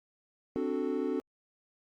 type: chord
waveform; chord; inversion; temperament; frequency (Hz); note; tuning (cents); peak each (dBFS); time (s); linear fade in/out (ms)
triangle; D dominant seventh; third; equal; 261.6 / 293.7 / 370 / 440; C4 / D4 / F#4 / A4; 0 / 0 / 0 / 0; -33; 0.56-1.2; 0
effects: Opus 48 kbps